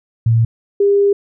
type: tone pair in turn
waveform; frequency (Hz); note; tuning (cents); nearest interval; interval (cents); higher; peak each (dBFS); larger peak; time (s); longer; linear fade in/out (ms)
sine; 114.4 / 402.1; A#2 / G4; -32 / +44; octave + minor seventh; 2176; second; -9; neither; 0.26-0.45 / 0.8-1.13; second; 5
effects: none